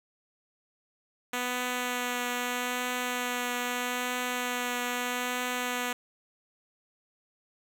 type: tone with vibrato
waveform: 5% pulse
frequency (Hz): 246.9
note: B3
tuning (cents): 0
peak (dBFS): -18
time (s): 1.33-5.93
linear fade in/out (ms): 5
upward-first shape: triangle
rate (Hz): 0.79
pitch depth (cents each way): 14
effects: none